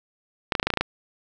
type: clicks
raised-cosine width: 0.3 ms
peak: -5 dBFS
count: 9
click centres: 0.522 / 0.552 / 0.598 / 0.629 / 0.67 / 0.703 / 0.738 / 0.773 / 0.81 s
effects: none